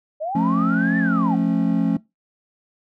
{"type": "linear two-way sweep", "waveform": "sine", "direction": "up then down", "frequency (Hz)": [587.3, 1794, 722], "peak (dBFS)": -23, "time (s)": [0.2, 1.36], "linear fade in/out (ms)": 20, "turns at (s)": 0.98}
{"type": "chord", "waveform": "triangle", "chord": "F augmented", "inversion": "none", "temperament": "just", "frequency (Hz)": [174.61, 218.3, 272.8], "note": ["F3", "A3", "C#4"], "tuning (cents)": [0, -13, -28], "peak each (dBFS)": -19, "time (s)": [0.35, 1.97], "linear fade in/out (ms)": 5}
{"effects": ["noise-tail reverb RT60 0.2 s tail -21 dB re dry", "tanh soft clip ceiling -5 dBFS"]}